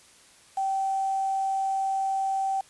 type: tone with quantisation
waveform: sine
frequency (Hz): 775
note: G5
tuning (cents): -20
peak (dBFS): -24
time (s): 0.57-2.61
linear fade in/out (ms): 5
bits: 7
effects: white hiss -55 dBFS RMS until 2.69 s + resampled to 24000 Hz